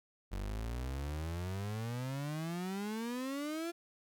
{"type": "exponential sweep", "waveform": "35% pulse", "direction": "up", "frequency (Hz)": [46.25, 346.3], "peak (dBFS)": -35, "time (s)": [0.31, 3.72], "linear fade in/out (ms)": 20, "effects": []}